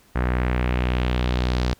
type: tone with low-pass filter sweep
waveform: sawtooth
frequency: 61.74 Hz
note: B1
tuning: in tune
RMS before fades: -22 dBFS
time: 0.15-1.74 s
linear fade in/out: 10 ms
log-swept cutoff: 1700 to 4900 Hz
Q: 1.9
effects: pink hiss -56 dBFS RMS until 1.79 s

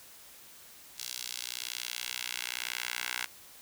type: tone with high-pass filter sweep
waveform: 10% pulse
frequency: 61 Hz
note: B1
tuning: 21 cents flat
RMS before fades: -38 dBFS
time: 0.98-3.26 s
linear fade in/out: 5 ms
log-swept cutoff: 4500 to 1800 Hz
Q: 1.2
effects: white hiss -53 dBFS RMS until 3.61 s

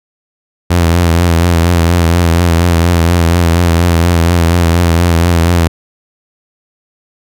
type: tone with vibrato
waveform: sawtooth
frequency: 85.2 Hz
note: F2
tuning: 42 cents flat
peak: -3 dBFS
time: 0.7-5.68 s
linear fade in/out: 10 ms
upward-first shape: triangle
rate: 4.2 Hz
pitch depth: 64 cents each way
effects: none

